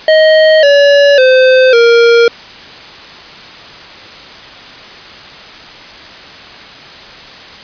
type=tone with pitch steps; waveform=square; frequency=628 / 569.3 / 516 / 467.8 Hz; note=D#5 / C#5 / C5 / A#4; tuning=+16 / +46 / -24 / +6 cents; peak=-4 dBFS; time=0.08-2.28 s; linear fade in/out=2 ms; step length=550 ms; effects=white hiss -31 dBFS RMS until 7.63 s + resampled to 11025 Hz